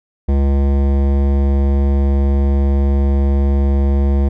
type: tone with hard clipping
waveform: sine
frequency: 69.3 Hz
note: C#2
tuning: in tune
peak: -13 dBFS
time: 0.28-4.29 s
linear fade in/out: 10 ms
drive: 16 dB
effects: none